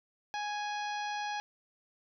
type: harmonic tone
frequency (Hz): 831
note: G#5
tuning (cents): +1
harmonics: 1 / 2 / 3 / 4 / 5 / 6 / 7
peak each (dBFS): -35 / -41 / -45 / -47 / -49 / -51 / -52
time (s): 0.34-1.4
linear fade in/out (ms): 0
effects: none